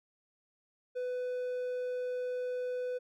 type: tone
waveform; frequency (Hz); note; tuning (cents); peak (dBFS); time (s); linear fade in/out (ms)
triangle; 499.1; B4; +18; -31; 0.95-2.99; 20
effects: none